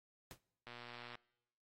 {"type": "noise with exponential decay", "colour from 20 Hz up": "pink", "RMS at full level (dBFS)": -48, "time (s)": [0.31, 0.41], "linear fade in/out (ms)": 0, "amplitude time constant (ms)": 20}
{"type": "click train", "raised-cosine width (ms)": 0.3, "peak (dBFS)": -34, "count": 59, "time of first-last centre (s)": [0.67, 1.153], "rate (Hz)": 120}
{"effects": ["noise-tail reverb RT60 0.9 s tail -23 dB re dry", "AAC 48 kbps"]}